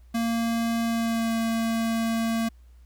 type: tone with pitch glide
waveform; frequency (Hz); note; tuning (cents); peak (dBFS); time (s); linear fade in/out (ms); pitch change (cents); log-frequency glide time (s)
square; 230.5 to 227.3; A#3 to A#3; -19 to -43; -24; 0.14-2.49; 10; -24; 0.84-1.35
effects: added 60 Hz sine -48 dBFS peak until 2.85 s + pink hiss -68 dBFS RMS until 2.85 s